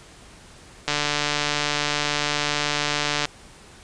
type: click train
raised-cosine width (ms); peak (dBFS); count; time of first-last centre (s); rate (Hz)
0.2; -5; 350; 0.88-3.254; 147
effects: pink hiss -47 dBFS RMS until 3.83 s + resampled to 22050 Hz